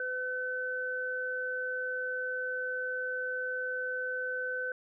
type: tone pair together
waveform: sine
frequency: 506 / 1519.7 Hz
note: B4 / F#6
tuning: +42 / +46 cents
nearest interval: octave + perfect fifth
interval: 1904 cents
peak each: -37 / -33 dBFS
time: 0-4.72 s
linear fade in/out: 2 ms
effects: none